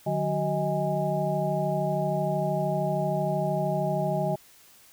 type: tone cluster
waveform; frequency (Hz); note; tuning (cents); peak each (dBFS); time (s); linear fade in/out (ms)
sine; 151.7 / 184.7 / 375.6 / 628 / 823; D#3 / F#3 / F#4 / D#5 / G#5; -44 / -3 / +26 / +16 / -16; -29 / -32 / -34 / -28 / -32; 0.06-4.36; 10
effects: white hiss -55 dBFS RMS until 4.92 s